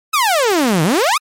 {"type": "exponential two-way sweep", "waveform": "sawtooth", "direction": "down then up", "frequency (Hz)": [1318.5, 147.8, 1318.5], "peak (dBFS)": -8, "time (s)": [0.13, 1.18], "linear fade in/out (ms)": 10, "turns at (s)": 0.83, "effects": ["MP3 64 kbps"]}